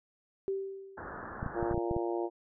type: tone with exponential decay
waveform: sine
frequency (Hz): 388.8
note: G4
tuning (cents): -14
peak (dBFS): -28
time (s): 0.48-1.36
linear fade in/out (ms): 0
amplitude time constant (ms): 190
type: low-pass noise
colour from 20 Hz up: white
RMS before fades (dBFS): -43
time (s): 0.97-1.74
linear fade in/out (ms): 10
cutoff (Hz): 1700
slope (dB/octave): 96
type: clicks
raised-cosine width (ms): 5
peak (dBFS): -23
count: 8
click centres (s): 1.429 / 1.463 / 1.628 / 1.712 / 1.744 / 1.778 / 1.912 / 1.965
type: harmonic tone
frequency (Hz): 116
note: A#2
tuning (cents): -8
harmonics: 3 / 4 / 5 / 6 / 7 / 8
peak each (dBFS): -32 / -39 / -41 / -40 / -43 / -44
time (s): 1.53-2.3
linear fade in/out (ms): 50
effects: none